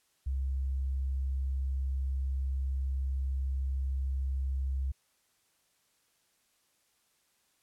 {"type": "tone", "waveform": "sine", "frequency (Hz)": 66.7, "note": "C2", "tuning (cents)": 34, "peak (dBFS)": -29, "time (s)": [0.26, 4.92], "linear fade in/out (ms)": 10, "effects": ["white hiss -72 dBFS RMS until 7.62 s", "low-pass 12000 Hz 12 dB/octave"]}